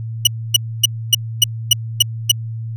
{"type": "tone bursts", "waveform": "sawtooth", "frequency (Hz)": 2932, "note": "F#7", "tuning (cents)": -16, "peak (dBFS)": -3, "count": 8, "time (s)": [0.25, 2.316], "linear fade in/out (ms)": 5, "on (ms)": 22, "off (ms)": 270, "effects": ["added 113 Hz sine -23 dBFS peak until 2.76 s"]}